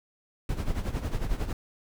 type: noise with tremolo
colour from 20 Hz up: brown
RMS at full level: -27 dBFS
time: 0.49-1.53 s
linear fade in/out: 2 ms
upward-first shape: sine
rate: 11 Hz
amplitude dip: 70%
effects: none